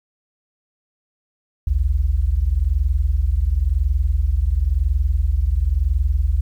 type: tone pair together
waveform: sine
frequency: 53.74 / 74.7 Hz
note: A1 / D2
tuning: -40 / +30 cents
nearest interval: tritone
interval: 570 cents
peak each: -18 dBFS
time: 1.67-6.41 s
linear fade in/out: 5 ms
effects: 9-bit